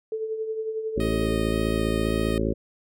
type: tone with tremolo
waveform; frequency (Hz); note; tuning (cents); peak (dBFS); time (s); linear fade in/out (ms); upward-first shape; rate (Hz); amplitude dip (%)
sine; 440; A4; 0; -24; 0.12-1.36; 2; triangle; 11; 60
type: harmonic tone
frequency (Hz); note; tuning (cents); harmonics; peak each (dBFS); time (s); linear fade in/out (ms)
55; A1; 0; 1 / 2 / 3 / 4 / 5 / 6 / 7 / 8 / 10; -29 / -31 / -34 / -29 / -31 / -31 / -29 / -32 / -33; 0.96-2.54; 20
type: tone with vibrato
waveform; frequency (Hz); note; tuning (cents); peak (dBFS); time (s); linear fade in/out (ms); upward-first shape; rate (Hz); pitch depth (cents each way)
10% pulse; 622.3; D#5; 0; -25; 1-2.38; 2; square; 1.9; 8
effects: none